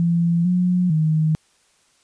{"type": "tone with pitch steps", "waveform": "sine", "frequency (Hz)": [169.8, 180, 156.6], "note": ["F3", "F#3", "D#3"], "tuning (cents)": [-48, -47, 11], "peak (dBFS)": -15, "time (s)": [0, 1.35], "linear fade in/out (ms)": 0, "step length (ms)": 450, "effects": ["white hiss -60 dBFS RMS until 2.03 s", "resampled to 22050 Hz"]}